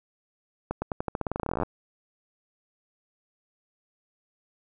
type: accelerating click train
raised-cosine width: 1 ms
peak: -14 dBFS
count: 23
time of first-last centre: 0.71-1.633 s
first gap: 110 ms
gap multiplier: 0.89
effects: none